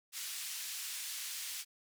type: band-pass noise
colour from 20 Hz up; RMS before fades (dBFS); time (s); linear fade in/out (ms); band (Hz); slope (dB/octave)
white; -42; 0.12-1.65; 50; 2100 to 11000; 12
effects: none